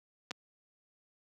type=clicks; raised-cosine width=0.2 ms; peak=-21 dBFS; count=2; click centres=0.309 / 0.313 s; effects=high-pass 150 Hz 12 dB/octave